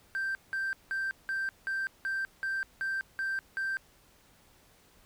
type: tone bursts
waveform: triangle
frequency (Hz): 1568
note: G6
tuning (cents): 0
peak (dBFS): -27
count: 10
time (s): 0.15-3.77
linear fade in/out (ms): 0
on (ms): 200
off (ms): 180
effects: tanh soft clip ceiling -25 dBFS + pink hiss -62 dBFS RMS until 5.05 s